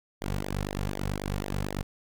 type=tone with flanger; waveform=sawtooth; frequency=49.13 Hz; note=G1; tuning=5 cents sharp; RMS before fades=-32 dBFS; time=0.21-1.83 s; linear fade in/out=10 ms; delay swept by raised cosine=0.71 to 3.31 ms; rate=4 Hz; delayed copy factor=-0.95; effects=none